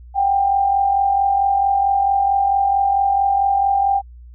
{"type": "tone pair together", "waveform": "sine", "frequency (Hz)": [747.5, 792], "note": ["F#5", "G5"], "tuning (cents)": [17, 18], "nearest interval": "minor second", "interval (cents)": 101, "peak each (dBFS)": [-22, -14], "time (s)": [0.14, 4.02], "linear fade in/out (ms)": 50, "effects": ["added 60 Hz sine -37 dBFS peak until 4.34 s"]}